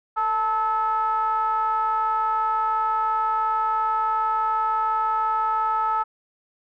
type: ring-modulated tone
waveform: triangle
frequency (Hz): 211.4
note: G#3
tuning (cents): +31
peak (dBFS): -15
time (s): 0.16-6.04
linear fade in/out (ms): 20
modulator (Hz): 1090
effects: none